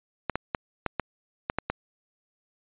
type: clicks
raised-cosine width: 0.5 ms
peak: -11 dBFS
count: 8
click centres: 0.297 / 0.356 / 0.548 / 0.863 / 0.997 / 1.499 / 1.586 / 1.7 s
effects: resampled to 8000 Hz